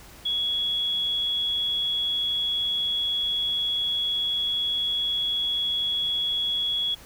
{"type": "tone", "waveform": "sine", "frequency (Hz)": 3354, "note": "G#7", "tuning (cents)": 16, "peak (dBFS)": -23, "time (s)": [0.25, 6.95], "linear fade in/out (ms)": 10, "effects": ["added 50 Hz sine -54 dBFS peak until 7.05 s", "pink hiss -48 dBFS RMS until 7.05 s"]}